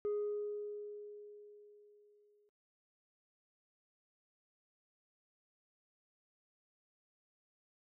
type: tone with exponential decay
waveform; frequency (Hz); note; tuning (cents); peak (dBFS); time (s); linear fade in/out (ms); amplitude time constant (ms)
sine; 415.3; G#4; 0; -30; 0.05-2.49; 0; 530
effects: noise-tail reverb RT60 0.1 s tail -26 dB re dry + tanh soft clip ceiling -32 dBFS